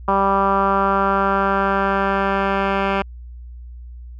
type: tone with low-pass filter sweep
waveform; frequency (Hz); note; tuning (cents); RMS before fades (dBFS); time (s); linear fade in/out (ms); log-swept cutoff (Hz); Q
10% pulse; 196; G3; 0; -18; 0.08-3.02; 2; 1100 to 2100; 3.4
effects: added 60 Hz sine -33 dBFS peak until 4.19 s